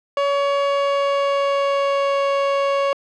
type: tone with pitch glide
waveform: 30% pulse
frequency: 563 to 556.5 Hz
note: C#5 to C#5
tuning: +27 to +7 cents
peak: -14 dBFS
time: 0.17-2.93 s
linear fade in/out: 2 ms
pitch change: -20 cents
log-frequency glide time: 0.31-2.24 s
effects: low-pass 3000 Hz 12 dB/octave

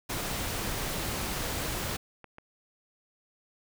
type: noise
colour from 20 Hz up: pink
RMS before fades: -33 dBFS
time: 0.09-1.97 s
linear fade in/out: 10 ms
type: clicks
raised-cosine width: 0.5 ms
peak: -31 dBFS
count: 4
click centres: 1.506 / 1.725 / 2.243 / 2.384 s
effects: none

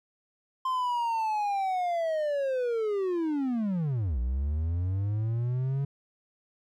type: linear two-way sweep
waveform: triangle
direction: down then up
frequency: 1046.5 to 58.27 to 140.7 Hz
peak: -24 dBFS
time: 0.65-5.85 s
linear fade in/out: 5 ms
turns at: 4.19 s
effects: none

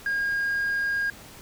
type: tone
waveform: sine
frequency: 1624 Hz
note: G#6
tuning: 39 cents flat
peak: -21 dBFS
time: 0.06-1.1 s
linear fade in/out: 2 ms
effects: tanh soft clip ceiling -22 dBFS + pink hiss -46 dBFS RMS until 1.41 s

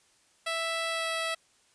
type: tone with pitch glide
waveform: 10% pulse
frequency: 659.3 to 654.7 Hz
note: E5 to E5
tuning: 0 to -12 cents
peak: -21 dBFS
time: 0.46-1.35 s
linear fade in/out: 10 ms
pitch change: -12 cents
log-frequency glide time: 0.89-1.07 s
effects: white hiss -65 dBFS RMS until 1.74 s + resampled to 22050 Hz

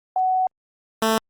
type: tone pair in turn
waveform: sine / 10% pulse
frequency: 746 / 221.8 Hz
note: F#5 / A3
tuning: +14 / +14 cents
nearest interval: octave + major sixth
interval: 2100 cents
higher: first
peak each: -17 / -9 dBFS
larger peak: second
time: 0.16-0.47 / 1.02-1.18 s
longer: first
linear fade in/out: 2 ms
effects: Opus 32 kbps

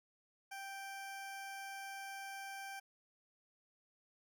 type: tone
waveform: 20% pulse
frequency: 784 Hz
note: G5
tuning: in tune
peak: -40 dBFS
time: 0.51-2.8 s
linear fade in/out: 10 ms
effects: none

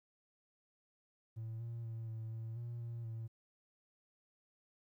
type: tone with pitch steps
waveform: triangle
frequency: 112.4 / 116.4 / 113.4 / 111.7 / 112.6 / 118.5 / 116.9 / 113.1 Hz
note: A2 / A#2 / A#2 / A2 / A2 / A#2 / A#2 / A2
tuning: +37 / -2 / -47 / +27 / +40 / +29 / +5 / +48 cents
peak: -38 dBFS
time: 1.36-3.28 s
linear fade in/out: 20 ms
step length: 240 ms
effects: tanh soft clip ceiling -36 dBFS + 13-bit

